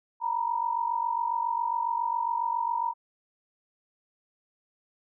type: tone pair together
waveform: sine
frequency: 925 / 972.3 Hz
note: A#5 / B5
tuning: -14 / -27 cents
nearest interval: minor second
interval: 87 cents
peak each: -28 / -29 dBFS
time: 0.2-2.94 s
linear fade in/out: 50 ms
effects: none